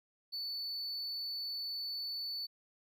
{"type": "tone", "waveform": "triangle", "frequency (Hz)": 4479, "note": "C#8", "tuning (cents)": 17, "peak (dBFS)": -36, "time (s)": [0.32, 2.47], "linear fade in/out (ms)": 20, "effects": []}